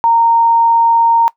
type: tone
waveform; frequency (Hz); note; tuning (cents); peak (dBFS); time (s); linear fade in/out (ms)
sine; 924; A#5; -16; -7; 0.04-1.28; 0
effects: noise-tail reverb RT60 0.1 s tail -20 dB re dry